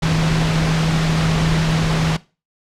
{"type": "tone in noise", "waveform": "sine", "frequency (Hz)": 160.2, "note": "E3", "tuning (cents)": -49, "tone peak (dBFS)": -16, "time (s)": [0.02, 2.17], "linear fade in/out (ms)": 10, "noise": "pink", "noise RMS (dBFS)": -21, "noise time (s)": [0.02, 2.17], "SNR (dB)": 2, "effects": ["noise-tail reverb RT60 0.3 s tail -19 dB re dry", "low-pass 5000 Hz 12 dB/octave"]}